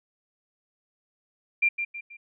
sine tone with echo, 2380 Hz, D7, 22 cents sharp, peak -18 dBFS, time 1.62-1.69 s, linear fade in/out 10 ms, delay 160 ms, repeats 3, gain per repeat -8 dB, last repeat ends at 2.17 s, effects none

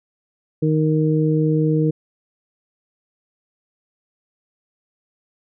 harmonic tone, 155.56 Hz, D#3, in tune, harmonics 1 / 2 / 3, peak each -17 / -20 / -22 dBFS, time 0.62-1.91 s, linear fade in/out 10 ms, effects none

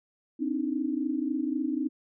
sine tone cluster, 258.5 / 291 / 314.8 Hz, C4 / D4 / D#4, -21 / -16 / +20 cents, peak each -31 dBFS, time 0.39-1.89 s, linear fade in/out 20 ms, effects none

